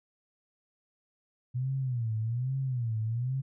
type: tone with vibrato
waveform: sine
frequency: 121.5 Hz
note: B2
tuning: 28 cents flat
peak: -28 dBFS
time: 1.54-3.42 s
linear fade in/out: 20 ms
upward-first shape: sine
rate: 1.2 Hz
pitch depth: 180 cents each way
effects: none